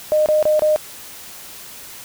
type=tone bursts; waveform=sine; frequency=612 Hz; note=D#5; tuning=29 cents flat; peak=-12 dBFS; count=4; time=0.12-0.761 s; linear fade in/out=0 ms; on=140 ms; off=27 ms; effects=white hiss -37 dBFS RMS until 2.04 s